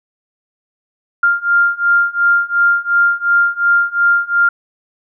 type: beating tone pair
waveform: sine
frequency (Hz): 1397 / 1399.8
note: F6 / F6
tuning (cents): 0 / +4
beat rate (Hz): 2.8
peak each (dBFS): -14 / -13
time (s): 1.23-4.49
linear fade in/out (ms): 5
effects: none